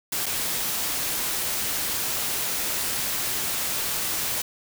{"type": "noise with dropouts", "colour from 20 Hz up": "white", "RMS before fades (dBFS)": -27, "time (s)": [0.12, 4.42], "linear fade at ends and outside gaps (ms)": 5, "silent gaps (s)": [0.259, 0.263], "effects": []}